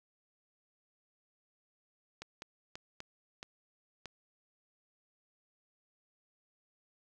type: clicks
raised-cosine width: 0.2 ms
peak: -26 dBFS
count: 6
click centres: 2.22 / 2.421 / 2.755 / 3.004 / 3.429 / 4.057 s
effects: none